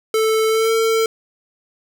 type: tone with pitch glide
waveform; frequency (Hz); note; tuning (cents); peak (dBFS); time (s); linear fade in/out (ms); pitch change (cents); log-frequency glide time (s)
square; 440 to 449.8; A4 to A4; 0 to +38; -15; 0.14-1.06; 2; +38; 0.48-0.71
effects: none